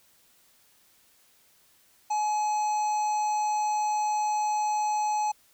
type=harmonic tone with a mistuned harmonic; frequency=847 Hz; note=G#5; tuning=34 cents sharp; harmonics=1 / 3 / 5 / 7 / 9; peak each=-24 / -43 / -47 / -41 / -44 dBFS; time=2.1-5.32 s; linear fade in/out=10 ms; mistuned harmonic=7; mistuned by=+34 cents; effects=white hiss -62 dBFS RMS until 5.53 s